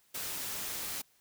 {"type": "noise", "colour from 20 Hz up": "white", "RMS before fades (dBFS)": -38, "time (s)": [0.14, 1.02], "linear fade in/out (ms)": 10, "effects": ["white hiss -68 dBFS RMS until 1.2 s"]}